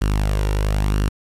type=tone with flanger; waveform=sawtooth; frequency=51 Hz; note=G#1; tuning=31 cents flat; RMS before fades=-19 dBFS; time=0.01-1.09 s; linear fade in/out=10 ms; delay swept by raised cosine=0.66 to 2.16 ms; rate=1 Hz; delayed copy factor=+0.5; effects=resampled to 32000 Hz + 8-bit